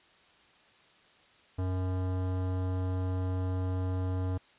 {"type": "tone with hard clipping", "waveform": "sine", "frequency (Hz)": 92.5, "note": "F#2", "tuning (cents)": 0, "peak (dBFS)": -31, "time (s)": [1.58, 4.38], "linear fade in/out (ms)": 10, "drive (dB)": 18, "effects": ["white hiss -61 dBFS RMS until 4.58 s", "resampled to 8000 Hz"]}